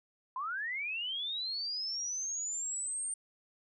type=linear sweep; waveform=sine; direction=up; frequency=989 to 8860 Hz; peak=-34 dBFS; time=0.36-3.14 s; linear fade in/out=2 ms; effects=none